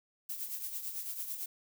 violet noise with tremolo, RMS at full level -37 dBFS, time 0.29-1.46 s, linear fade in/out 5 ms, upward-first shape triangle, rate 9 Hz, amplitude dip 65%, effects none

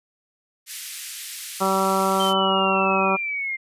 white band-pass noise, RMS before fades -35 dBFS, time 0.66-2.34 s, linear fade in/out 50 ms, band 1800 to 13000 Hz, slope 24 dB/octave
harmonic tone, 192 Hz, G3, 36 cents flat, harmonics 1 / 2 / 3 / 4 / 5 / 6 / 7, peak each -26 / -26 / -26 / -26 / -26 / -26 / -26 dBFS, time 1.6-3.17 s, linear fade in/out 20 ms
sine linear sweep, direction down, 3136 to 2099 Hz, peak -24 dBFS, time 2.19-3.57 s, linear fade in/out 20 ms
effects resampled to 32000 Hz

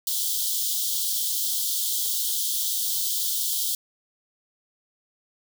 white high-pass noise, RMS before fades -26 dBFS, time 0.07-3.75 s, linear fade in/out 2 ms, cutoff 3100 Hz, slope 96 dB/octave, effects none

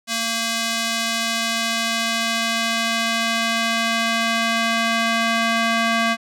square tone with band-pass filter sweep, 228.5 Hz, A#3, 34 cents flat, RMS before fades -21 dBFS, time 0.07-6.17 s, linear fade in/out 50 ms, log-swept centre 5100 to 2000 Hz, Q 0.71, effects none

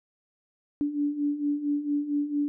sine beating tone pair, 287.5 / 291.9 Hz, D4 / D4, -37 / -10 cents, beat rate 4.4 Hz, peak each -31 / -26 dBFS, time 0.81-2.48 s, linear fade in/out 0 ms, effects none

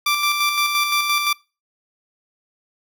15% pulse tone with tremolo, 1174.7 Hz, D6, in tune, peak -10 dBFS, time 0.06-1.33 s, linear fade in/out 5 ms, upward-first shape square, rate 5.8 Hz, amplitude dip 40%, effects noise-tail reverb RT60 0.3 s tail -24 dB re dry

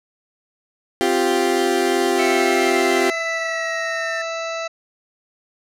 30% pulse chord, C suspended fourth, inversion none, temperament equal, 261.6 / 349.2 / 392 Hz, C4 / F4 / G4, 0 / 0 / 0 cents, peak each -22 / -17 / -17 dBFS, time 1.01-3.1 s, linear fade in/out 0 ms
harmonic tone, 659.3 Hz, E5, in tune, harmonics 1 / 2 / 3 / 4 / 6 / 7 / 8 / 9 / 10, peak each -26 / -30 / -34 / -33 / -36 / -43 / -46 / -44 / -41 dBFS, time 2.18-4.68 s, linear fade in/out 10 ms
triangle linear sweep, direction down, 2217 to 1787 Hz, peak -23 dBFS, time 2.19-4.22 s, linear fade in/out 5 ms
effects low-pass 12000 Hz 12 dB/octave

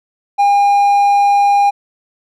triangle tone, 808 Hz, G#5, 48 cents flat, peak -6 dBFS, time 0.38-1.71 s, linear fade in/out 20 ms, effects none

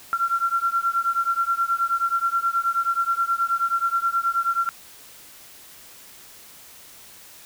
sine beating tone pair, 1363 / 1372.4 Hz, F6 / F6, -43 / -31 cents, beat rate 9.4 Hz, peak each -23 dBFS, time 0.13-4.69 s, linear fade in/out 0 ms, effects white hiss -46 dBFS RMS until 7.45 s

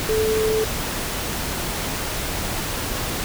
sine tone in noise, 436.5 Hz, A4, 14 cents flat, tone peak -18 dBFS, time 0.09-0.64 s, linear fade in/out 0 ms, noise pink, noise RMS -26 dBFS, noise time 0-3.24 s, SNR +5 dB, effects none

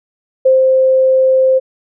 sine tone with ADSR envelope, 523.3 Hz, C5, in tune, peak -5 dBFS, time 0.45-1.6 s, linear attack 11 ms, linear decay 150 ms, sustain -2 dB, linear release 27 ms, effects none

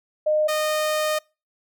sine / sawtooth tone pair in turn, 612 / 614.9 Hz, D#5 / D#5, -29 / -21 cents, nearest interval unison, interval 8 cents, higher second, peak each -17 dBFS, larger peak neither, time 0.26-0.48 / 0.48-1.19 s, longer second, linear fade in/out 10 ms, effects noise-tail reverb RT60 0.3 s tail -26 dB re dry

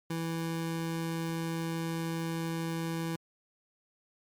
25% pulse tone, 164.81 Hz, E3, in tune, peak -28 dBFS, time 0.1-3.16 s, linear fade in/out 5 ms, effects MP3 96 kbps

